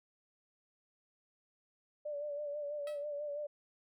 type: tone with vibrato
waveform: sine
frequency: 585 Hz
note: D5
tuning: 7 cents flat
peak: -37 dBFS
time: 2.05-3.47 s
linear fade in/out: 10 ms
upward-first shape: sine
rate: 6.1 Hz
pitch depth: 42 cents each way
type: tone with exponential decay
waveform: 10% pulse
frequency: 647 Hz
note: E5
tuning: 32 cents flat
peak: -37 dBFS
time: 2.87-3.06 s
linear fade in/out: 2 ms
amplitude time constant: 40 ms
effects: none